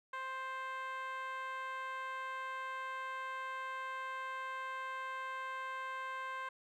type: tone with band-pass filter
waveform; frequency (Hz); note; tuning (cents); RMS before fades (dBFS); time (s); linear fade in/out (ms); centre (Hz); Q
10% pulse; 525; C5; +6; -42; 0.13-6.49; 5; 1200; 2.3
effects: none